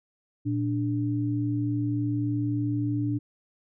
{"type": "tone pair together", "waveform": "sine", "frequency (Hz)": [116.54, 293.2], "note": ["A#2", "D4"], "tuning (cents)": [0, -3], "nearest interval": "octave + major third", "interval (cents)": 1597, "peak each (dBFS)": -27, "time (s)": [0.45, 3.19], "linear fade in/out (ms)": 20, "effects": []}